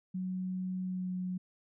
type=tone with pitch glide; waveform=sine; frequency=185 to 182.98 Hz; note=F#3 to F#3; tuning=0 to -19 cents; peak=-33 dBFS; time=0.14-1.38 s; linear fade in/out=10 ms; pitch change=-19 cents; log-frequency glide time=0.83-1.12 s; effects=none